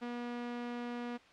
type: tone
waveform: sawtooth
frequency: 241 Hz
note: B3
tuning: 42 cents flat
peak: -34 dBFS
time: 0.01-1.18 s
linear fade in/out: 20 ms
effects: white hiss -60 dBFS RMS until 1.32 s + low-pass 3000 Hz 12 dB/octave